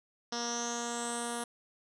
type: tone with low-pass filter sweep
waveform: 10% pulse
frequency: 237 Hz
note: A#3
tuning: 29 cents sharp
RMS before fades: -36 dBFS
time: 0.32-1.44 s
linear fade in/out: 5 ms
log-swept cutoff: 5200 to 10000 Hz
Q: 8.3
effects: none